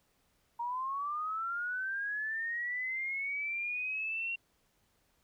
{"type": "linear sweep", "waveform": "sine", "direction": "up", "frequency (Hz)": [932.3, 2756], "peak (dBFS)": -33, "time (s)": [0.59, 4.36], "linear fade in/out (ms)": 10, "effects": ["pink hiss -73 dBFS RMS until 5.23 s"]}